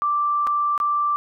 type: tone with dropouts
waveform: sine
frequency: 1174 Hz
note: D6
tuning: 1 cent flat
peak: -18 dBFS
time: 0.02-1.16 s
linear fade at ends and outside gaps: 0 ms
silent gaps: 0.468-0.472 / 0.778-0.801 s
effects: none